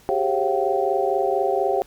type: tone cluster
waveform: sine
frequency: 384 / 408.2 / 539 / 694 / 770 Hz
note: G4 / G#4 / C#5 / F5 / G5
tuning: -36 / -30 / -49 / -11 / -31 cents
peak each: -25 dBFS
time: 0.09-1.82 s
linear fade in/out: 0 ms
effects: pink hiss -52 dBFS RMS until 1.86 s